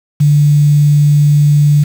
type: tone with quantisation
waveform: sine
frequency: 146.83 Hz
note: D3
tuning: in tune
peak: -5 dBFS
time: 0.2-1.84 s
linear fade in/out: 10 ms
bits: 5
effects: none